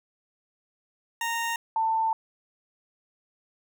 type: tone pair in turn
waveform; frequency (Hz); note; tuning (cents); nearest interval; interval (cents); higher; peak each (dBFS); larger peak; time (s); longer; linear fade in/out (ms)
20% pulse / sine; 926 / 891.7; A#5 / A5; -12 / +23; minor second; 65; first; -22; neither; 1.21-1.56 / 1.76-2.13; second; 2
effects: none